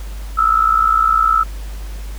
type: tone with amplitude modulation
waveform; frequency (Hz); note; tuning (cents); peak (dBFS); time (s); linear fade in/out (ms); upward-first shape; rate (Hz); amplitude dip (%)
sine; 1310; E6; -11; -7; 0.37-1.44; 20; sine; 59.8; 80
effects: added 50 Hz sine -25 dBFS peak until 2.18 s + pink hiss -40 dBFS RMS until 2.18 s